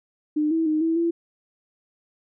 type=tone with pitch steps; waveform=sine; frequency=302.3 / 325.1 / 309.2 / 326.4 / 336.7 Hz; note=D#4 / E4 / D#4 / E4 / E4; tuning=-50 / -24 / -11 / -17 / +37 cents; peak=-19 dBFS; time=0.36-1.11 s; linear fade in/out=10 ms; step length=150 ms; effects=none